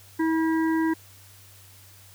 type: harmonic tone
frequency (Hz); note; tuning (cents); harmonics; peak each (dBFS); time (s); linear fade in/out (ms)
322.6; E4; -37; 1 / 3 / 5 / 6; -21 / -31 / -35 / -37; 0.19-0.94; 10
effects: added 97 Hz sine -52 dBFS peak until 2.14 s + white hiss -52 dBFS RMS until 2.14 s